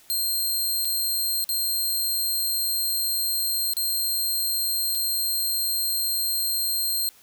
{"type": "tone with dropouts", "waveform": "10% pulse", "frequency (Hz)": 4186, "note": "C8", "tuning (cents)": 0, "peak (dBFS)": -16, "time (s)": [0.1, 7.09], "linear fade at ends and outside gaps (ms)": 0, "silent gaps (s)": [[0.848, 0.853], [1.442, 1.491], [3.735, 3.768], [4.951, 4.955]], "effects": ["white hiss -54 dBFS RMS until 7.22 s"]}